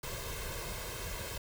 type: noise with comb filter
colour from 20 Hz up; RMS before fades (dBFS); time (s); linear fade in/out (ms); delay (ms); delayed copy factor
pink; -40; 0.03-1.38; 5; 1.9; +0.65
effects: none